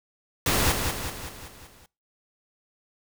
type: noise with echo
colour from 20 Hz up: pink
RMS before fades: -23 dBFS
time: 0.46-0.72 s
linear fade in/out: 2 ms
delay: 190 ms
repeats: 6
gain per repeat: -5 dB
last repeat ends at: 1.86 s
effects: noise-tail reverb RT60 0.3 s tail -24 dB re dry